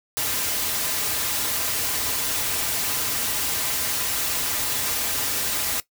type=noise with comb filter; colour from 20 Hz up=white; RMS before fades=-25 dBFS; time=0.17-5.8 s; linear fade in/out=0 ms; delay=5.4 ms; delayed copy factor=-0.5; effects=noise-tail reverb RT60 0.1 s tail -17 dB re dry